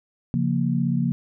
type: chord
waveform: sine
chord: Bb minor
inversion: first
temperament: equal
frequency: 138.59 / 174.61 / 233.1 Hz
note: Db3 / F3 / Bb3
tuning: 0 / 0 / 0 cents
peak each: -24 dBFS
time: 0.34-1.12 s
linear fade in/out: 0 ms
effects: none